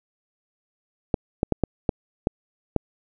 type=clicks; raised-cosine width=2 ms; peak=-6 dBFS; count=7; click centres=1.142 / 1.431 / 1.523 / 1.637 / 1.892 / 2.271 / 2.763 s; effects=none